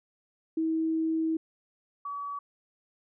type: tone pair in turn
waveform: sine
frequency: 321.7 / 1139.1 Hz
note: E4 / C#6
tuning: -42 / +47 cents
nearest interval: octave + minor seventh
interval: 2189 cents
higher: second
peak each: -25 / -33 dBFS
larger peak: first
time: 0.57-1.37 / 2.05-2.39 s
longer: first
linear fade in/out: 5 ms
effects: none